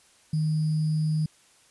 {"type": "tone with sample-and-hold", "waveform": "sine", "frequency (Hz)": 155.3, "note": "D#3", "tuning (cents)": -3, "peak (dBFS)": -22, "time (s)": [0.33, 1.26], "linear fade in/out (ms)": 5, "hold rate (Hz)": 4900, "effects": ["white hiss -59 dBFS RMS until 1.7 s", "resampled to 24000 Hz"]}